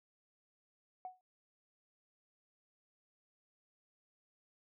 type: tone with exponential decay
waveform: sine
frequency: 739 Hz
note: F#5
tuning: 2 cents flat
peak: -38 dBFS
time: 1.05-1.21 s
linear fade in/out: 1 ms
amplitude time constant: 33 ms
effects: tanh soft clip ceiling -34 dBFS